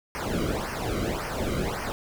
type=noise with flanger; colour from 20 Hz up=brown; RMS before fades=-29 dBFS; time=0.15-1.92 s; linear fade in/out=0 ms; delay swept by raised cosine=0.26 to 1.17 ms; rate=1.8 Hz; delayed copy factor=-0.85; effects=none